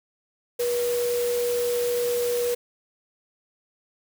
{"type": "tone in noise", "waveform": "sine", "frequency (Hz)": 482.7, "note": "B4", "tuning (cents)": -40, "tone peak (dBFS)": -22, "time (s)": [0.59, 2.55], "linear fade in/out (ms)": 10, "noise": "white", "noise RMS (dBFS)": -34, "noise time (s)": [0.59, 2.55], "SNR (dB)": 9, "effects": []}